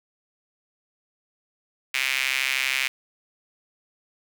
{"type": "tone with high-pass filter", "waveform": "sawtooth", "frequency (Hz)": 132.6, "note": "C3", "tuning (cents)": 23, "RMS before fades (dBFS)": -25, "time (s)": [1.94, 2.88], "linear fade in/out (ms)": 5, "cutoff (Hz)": 2300, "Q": 3.7, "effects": []}